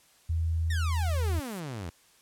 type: tone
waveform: sine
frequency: 81.8 Hz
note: E2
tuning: 13 cents flat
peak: -25 dBFS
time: 0.29-1.4 s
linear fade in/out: 10 ms
type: exponential sweep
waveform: sawtooth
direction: down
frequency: 1908 to 77.78 Hz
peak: -31 dBFS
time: 0.7-1.9 s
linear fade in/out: 5 ms
type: noise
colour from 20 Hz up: violet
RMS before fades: -43 dBFS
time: 0.92-1.6 s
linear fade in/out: 5 ms
effects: white hiss -61 dBFS RMS until 2.21 s + low-pass 11000 Hz 12 dB/octave